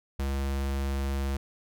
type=tone; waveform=square; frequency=68.5 Hz; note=C#2; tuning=20 cents flat; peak=-28 dBFS; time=0.19-1.37 s; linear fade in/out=5 ms; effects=none